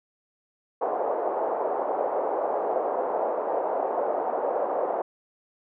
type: band-pass noise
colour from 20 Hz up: pink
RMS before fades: -27 dBFS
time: 0.81-5.02 s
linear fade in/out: 5 ms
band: 480 to 810 Hz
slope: 24 dB/octave
effects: none